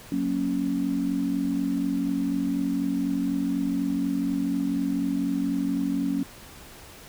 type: chord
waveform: sine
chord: F# major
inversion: none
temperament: equal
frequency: 185 / 233.1 / 277.2 Hz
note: F#3 / A#3 / C#4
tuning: 0 / 0 / 0 cents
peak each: -30 / -30 / -25 dBFS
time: 0.12-6.23 s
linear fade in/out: 2 ms
effects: pink hiss -46 dBFS RMS until 7.08 s